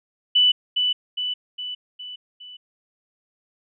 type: tone with echo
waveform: sine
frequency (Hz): 2980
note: F#7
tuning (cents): +12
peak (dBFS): -13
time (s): 0.35-0.52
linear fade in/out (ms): 10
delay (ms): 410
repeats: 5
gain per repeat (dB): -5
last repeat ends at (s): 2.57
effects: none